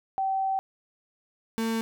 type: tone pair in turn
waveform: sine / 35% pulse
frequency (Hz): 771 / 225.3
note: G5 / A3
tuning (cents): -29 / +41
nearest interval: octave + major sixth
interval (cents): 2130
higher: first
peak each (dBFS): -24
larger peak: neither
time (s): 0.18-0.59 / 1.58-1.81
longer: first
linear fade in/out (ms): 0
effects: none